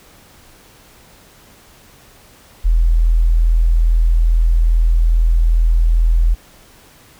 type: tone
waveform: sine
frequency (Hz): 41.2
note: E1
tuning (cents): 0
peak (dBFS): -9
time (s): 2.64-6.35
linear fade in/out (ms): 20
effects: pink hiss -46 dBFS RMS until 7.19 s